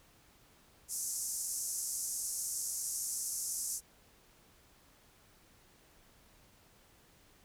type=band-pass noise; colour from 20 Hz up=pink; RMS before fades=-38 dBFS; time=0.88-3.81 s; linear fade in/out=50 ms; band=5800 to 12000 Hz; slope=48 dB/octave; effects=pink hiss -64 dBFS RMS until 7.44 s